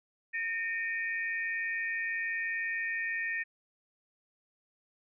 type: tone cluster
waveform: sine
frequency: 1829 / 2303 / 2484 Hz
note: A#6 / D7 / D#7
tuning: -33 / -34 / -3 cents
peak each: -32 / -40 / -40 dBFS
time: 0.33-3.44 s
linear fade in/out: 20 ms
effects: none